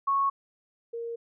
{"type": "tone pair in turn", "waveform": "sine", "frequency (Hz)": [1103, 465.4], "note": ["C#6", "A#4"], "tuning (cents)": [-9, -3], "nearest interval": "octave + minor third", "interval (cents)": 1494, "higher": "first", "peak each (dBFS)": [-22, -32], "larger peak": "first", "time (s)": [[0.07, 0.3], [0.93, 1.16]], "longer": "neither", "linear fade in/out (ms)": 10, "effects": []}